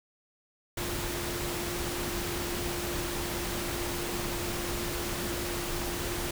sine tone in noise, 349.2 Hz, F4, in tune, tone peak -37 dBFS, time 0.77-6.31 s, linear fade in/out 5 ms, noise pink, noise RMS -34 dBFS, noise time 0.77-6.31 s, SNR -6 dB, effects none

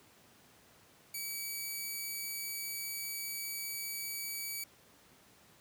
5% pulse tone, 2285 Hz, D7, 48 cents flat, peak -28 dBFS, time 1.14-4.64 s, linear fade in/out 5 ms, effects pink hiss -62 dBFS RMS until 5.6 s + high-pass 100 Hz 12 dB/octave

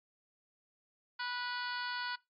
harmonic tone, 490.6 Hz, B4, 12 cents flat, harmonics 2 / 3 / 4 / 5 / 6 / 7 / 8 / 9 / 10, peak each -42 / -39 / -48 / -50 / -49 / -50 / -54 / -45 / -54 dBFS, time 1.19-2.16 s, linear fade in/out 10 ms, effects noise-tail reverb RT60 0.2 s tail -20 dB re dry + AAC 64 kbps

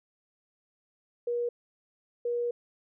sine tone bursts at uneven times, 478.7 Hz, A#4, 46 cents sharp, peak -27 dBFS, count 2, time 1.27-1.49 / 2.25-2.51 s, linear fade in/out 5 ms, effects none

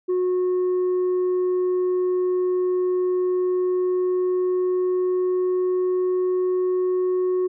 sine tone with pitch glide, 364.6 to 366.7 Hz, F#4 to F#4, -25 to -15 cents, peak -16 dBFS, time 0.08-7.48 s, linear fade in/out 20 ms, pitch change +10 cents, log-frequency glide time 3.18-6.43 s, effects tanh soft clip ceiling -18 dBFS

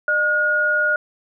sine tone pair together, 604.6 / 1438 Hz, D#5 / F#6, -50 / -50 cents, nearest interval octave + minor third, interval 1500 cents, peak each -24 / -16 dBFS, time 0.08-0.96 s, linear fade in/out 2 ms, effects none

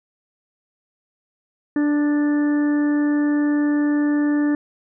harmonic tone with a mistuned harmonic, 293.7 Hz, D4, in tune, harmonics 1 / 2 / 3 / 4 / 5 / 6, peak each -16 / -33 / -38 / -39 / -40 / -33 dBFS, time 1.76-4.55 s, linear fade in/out 2 ms, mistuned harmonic 4, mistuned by +16 cents, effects none

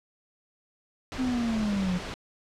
pink noise, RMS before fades -36 dBFS, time 1.12-2.14 s, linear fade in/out 0 ms
triangle linear sweep, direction down, 261.6 to 174.61 Hz, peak -23 dBFS, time 1.18-1.99 s, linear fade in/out 20 ms
effects low-pass 5000 Hz 12 dB/octave

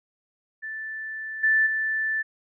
sine tone with level steps, 1760 Hz, A6, in tune, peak -31 / -17 / -23 dBFS, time 0.62-2.23 s, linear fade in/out 20 ms, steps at 1.43 / 1.66 s, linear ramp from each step 10 ms, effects none

